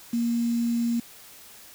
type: tone with quantisation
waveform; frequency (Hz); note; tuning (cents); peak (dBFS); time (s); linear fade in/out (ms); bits
sine; 234.8; A#3; +13; -22; 0.13-1; 5; 7
effects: white hiss -48 dBFS RMS until 1.74 s